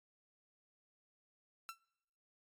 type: tone with exponential decay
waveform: sawtooth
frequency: 1344 Hz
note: E6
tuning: 33 cents sharp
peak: -37 dBFS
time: 1.69-1.79 s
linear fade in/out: 0 ms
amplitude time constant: 20 ms
effects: noise-tail reverb RT60 1.0 s tail -26 dB re dry + MP3 96 kbps